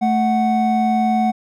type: tone pair together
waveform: triangle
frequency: 220 / 740 Hz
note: A3 / F#5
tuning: 0 / 0 cents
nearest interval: octave + major sixth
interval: 2100 cents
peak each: -15 dBFS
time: 0.01-1.32 s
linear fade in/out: 20 ms
effects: none